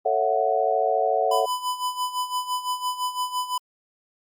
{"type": "chord", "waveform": "sine", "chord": "F# minor seventh", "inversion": "first", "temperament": "just", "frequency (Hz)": [444, 555, 666, 740], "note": ["A4", "C#5", "E5", "F#5"], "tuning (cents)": [16, 2, 18, 0], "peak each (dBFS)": [-26, -26, -25, -23], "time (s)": [0.05, 1.46], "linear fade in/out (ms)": 10}
{"type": "tone with tremolo", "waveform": "square", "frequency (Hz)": 1000, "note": "B5", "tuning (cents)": 21, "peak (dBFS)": -23, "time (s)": [1.31, 3.58], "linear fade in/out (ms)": 5, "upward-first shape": "sine", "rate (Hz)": 5.9, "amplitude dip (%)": 75}
{"effects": ["Opus 48 kbps"]}